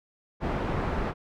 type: low-pass noise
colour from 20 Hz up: pink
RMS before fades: -29 dBFS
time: 0.4-1.14 s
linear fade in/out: 50 ms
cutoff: 1400 Hz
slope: 12 dB/octave
effects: none